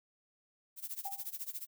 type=noise with tremolo; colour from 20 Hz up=violet; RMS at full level=-39 dBFS; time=0.76-1.67 s; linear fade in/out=50 ms; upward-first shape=sine; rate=14 Hz; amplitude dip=90%
type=tone with exponential decay; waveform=sine; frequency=791 Hz; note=G5; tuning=15 cents sharp; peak=-37 dBFS; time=1.05-1.32 s; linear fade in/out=5 ms; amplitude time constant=57 ms
effects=none